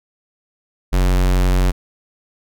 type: tone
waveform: square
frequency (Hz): 45.8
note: F#1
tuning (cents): -17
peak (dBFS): -13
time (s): 0.92-1.72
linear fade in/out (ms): 20
effects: none